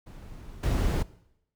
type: noise with level steps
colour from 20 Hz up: brown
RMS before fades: -44 / -25 dBFS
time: 0.06-1.03 s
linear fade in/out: 10 ms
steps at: 0.63 s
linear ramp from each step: 5 ms
effects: noise-tail reverb RT60 0.8 s tail -20 dB re dry